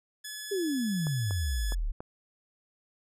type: tone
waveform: 10% pulse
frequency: 1709 Hz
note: G#6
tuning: 49 cents sharp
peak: -29 dBFS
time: 0.24-1.75 s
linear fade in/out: 10 ms
type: exponential sweep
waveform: sine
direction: down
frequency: 415.3 to 32.7 Hz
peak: -27 dBFS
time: 0.51-1.92 s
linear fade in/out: 10 ms
type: clicks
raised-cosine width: 1 ms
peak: -25 dBFS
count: 4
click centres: 1.069 / 1.309 / 1.722 / 2.005 s
effects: none